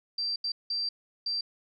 sine tone bursts at uneven times, 4699 Hz, D8, in tune, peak -28 dBFS, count 4, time 0.18-0.36 / 0.44-0.52 / 0.7-0.89 / 1.26-1.41 s, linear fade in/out 5 ms, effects none

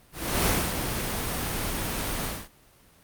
pink noise with ADSR envelope, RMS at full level -22 dBFS, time 0.12-2.49 s, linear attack 340 ms, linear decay 260 ms, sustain -7 dB, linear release 240 ms, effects pink hiss -57 dBFS RMS until 3.03 s + Opus 32 kbps

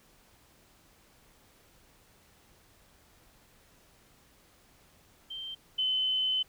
sine tone pair in turn, 3136 / 3043 Hz, G7 / F#7, 0 / +48 cents, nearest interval minor second, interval 52 cents, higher first, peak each -37 / -26 dBFS, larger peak second, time 5.3-5.55 / 5.78-6.43 s, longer second, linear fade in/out 10 ms, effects pink hiss -62 dBFS RMS until 6.48 s

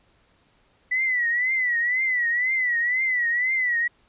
sine tone with vibrato, 1975.5 Hz, B6, in tune, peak -20 dBFS, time 0.91-3.88 s, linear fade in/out 10 ms, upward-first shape triangle, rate 2 Hz, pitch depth 120 cents each way, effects pink hiss -62 dBFS RMS until 4.08 s + resampled to 8000 Hz

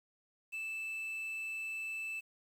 triangle tone with quantisation, 2637 Hz, E7, in tune, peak -36 dBFS, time 0.52-2.21 s, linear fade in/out 20 ms, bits 10, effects none

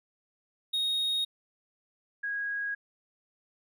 triangle / sine tone pair in turn, 3736 / 1647 Hz, A#7 / G#6, +3 / -15 cents, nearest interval octave + major second, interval 1418 cents, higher first, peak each -25 / -30 dBFS, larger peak first, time 0.73-1.25 / 2.23-2.75 s, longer neither, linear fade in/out 10 ms, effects none

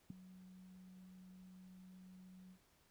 sine tone with ADSR envelope, 185 Hz, F#3, in tune, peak -39 dBFS, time 0.1-2.59 s, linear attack 4 ms, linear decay 7 ms, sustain -17 dB, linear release 77 ms, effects pink hiss -73 dBFS RMS until 2.9 s

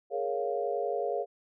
sine chord, Bb minor seventh, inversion third, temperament equal, 415.3 / 466.2 / 554.4 / 698.5 Hz, Ab4 / Bb4 / Db5 / F5, 0 / 0 / 0 / 0 cents, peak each -34 dBFS, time 0.1-1.26 s, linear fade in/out 50 ms, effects none

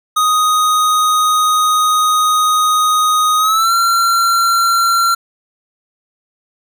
square tone with pitch glide, 1247 to 1367.7 Hz, D#6 to F6, +3 to -37 cents, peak -11 dBFS, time 0.16-5.15 s, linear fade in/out 10 ms, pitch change +160 cents, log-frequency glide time 3.38-3.73 s, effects none

